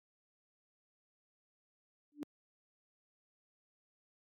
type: tone with exponential growth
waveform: sine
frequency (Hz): 293.7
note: D4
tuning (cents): 0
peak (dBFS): -34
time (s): 2.12-2.23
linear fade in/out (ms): 0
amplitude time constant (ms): 22
effects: high-pass 150 Hz 12 dB/octave + AAC 48 kbps

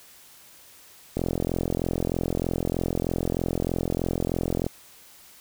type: click train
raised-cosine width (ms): 2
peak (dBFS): -12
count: 152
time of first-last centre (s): 1.17-4.665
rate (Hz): 43.2
effects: white hiss -51 dBFS RMS until 5.4 s

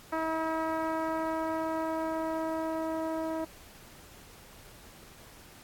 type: tone with low-pass filter sweep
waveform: 10% pulse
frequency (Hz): 321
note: E4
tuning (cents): -46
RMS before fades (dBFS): -32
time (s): 0.12-3.45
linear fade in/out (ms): 10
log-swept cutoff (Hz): 1300 to 670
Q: 1
effects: pink hiss -53 dBFS RMS until 5.63 s + AAC 64 kbps

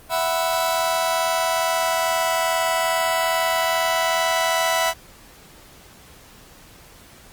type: chord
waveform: sawtooth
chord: E suspended second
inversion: none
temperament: just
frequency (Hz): 659.3 / 741.7 / 988.9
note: E5 / F#5 / B5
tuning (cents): 0 / +4 / +2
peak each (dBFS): -18 / -22 / -20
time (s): 0.09-4.94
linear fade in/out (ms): 50
effects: pink hiss -47 dBFS RMS until 7.32 s + Opus 32 kbps

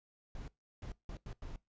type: noise bursts at uneven times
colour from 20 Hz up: brown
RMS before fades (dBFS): -44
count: 5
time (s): 0.35-0.48 / 0.82-0.92 / 1.09-1.17 / 1.26-1.33 / 1.42-1.56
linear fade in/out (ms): 2
effects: noise-tail reverb RT60 0.2 s tail -21 dB re dry + resampled to 16000 Hz

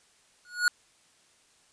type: tone with exponential growth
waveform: square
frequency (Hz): 1450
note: F#6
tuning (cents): -35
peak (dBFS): -18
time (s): 0.45-0.68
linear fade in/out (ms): 1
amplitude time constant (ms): 50
effects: white hiss -63 dBFS RMS until 1.72 s + resampled to 22050 Hz

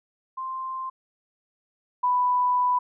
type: tone pair in turn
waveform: sine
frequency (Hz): 1046.5 / 991.5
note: C6 / B5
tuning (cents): 0 / +7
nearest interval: minor second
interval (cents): 93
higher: first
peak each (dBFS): -29 / -19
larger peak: second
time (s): 0.37-0.9 / 2.03-2.79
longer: second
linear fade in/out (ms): 10
effects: none

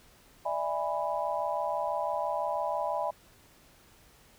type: chord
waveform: sine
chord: E dominant seventh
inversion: third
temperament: just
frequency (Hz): 593.3 / 659.3 / 824.1 / 988.9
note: D5 / E5 / G#5 / B5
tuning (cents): +18 / 0 / -14 / +2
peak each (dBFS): -34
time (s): 0.45-3.11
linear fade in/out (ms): 10
effects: pink hiss -59 dBFS RMS until 4.38 s

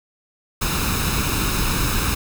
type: noise with comb filter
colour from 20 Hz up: pink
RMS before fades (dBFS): -21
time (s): 0.61-2.15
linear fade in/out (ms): 10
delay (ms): 0.77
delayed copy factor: +0.6
effects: none

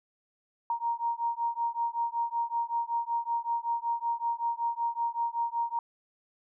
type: beating tone pair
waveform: sine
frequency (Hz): 932.3 / 937.6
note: A#5 / A#5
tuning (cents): 0 / +10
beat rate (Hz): 5.3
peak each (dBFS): -31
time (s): 0.7-5.79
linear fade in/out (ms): 2
effects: none

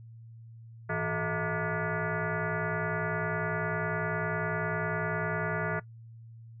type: tone with frequency modulation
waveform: sine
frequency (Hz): 640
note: D#5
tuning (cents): +49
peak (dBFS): -28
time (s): 0.89-5.8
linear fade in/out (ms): 10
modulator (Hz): 268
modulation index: 4.4
effects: noise-tail reverb RT60 0.1 s tail -19 dB re dry + added 114 Hz sine -46 dBFS peak until 6.6 s

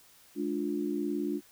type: chord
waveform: sine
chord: D diminished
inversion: second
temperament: just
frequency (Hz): 211.4 / 293.7 / 352.4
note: Ab3 / D4 / F4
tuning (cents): +31 / 0 / +16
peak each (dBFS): -36 / -32 / -34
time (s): 0.35-1.41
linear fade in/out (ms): 50
effects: white hiss -59 dBFS RMS until 1.51 s

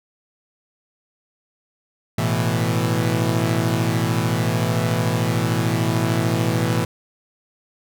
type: chord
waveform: sawtooth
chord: A suspended second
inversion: none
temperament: equal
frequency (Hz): 110 / 123.47 / 164.81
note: A2 / B2 / E3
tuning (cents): 0 / 0 / 0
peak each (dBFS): -18 / -19 / -19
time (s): 2.18-6.85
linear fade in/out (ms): 5
effects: none

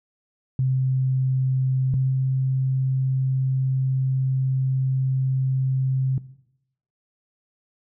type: tone pair in turn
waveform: sine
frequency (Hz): 130.81 / 131.8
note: C3 / C3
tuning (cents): 0 / +13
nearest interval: unison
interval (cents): 13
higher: second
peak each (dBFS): -18 / -18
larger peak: neither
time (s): 0.59-1.94 / 1.94-6.18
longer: second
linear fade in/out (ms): 2
effects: noise-tail reverb RT60 0.8 s tail -18 dB re dry

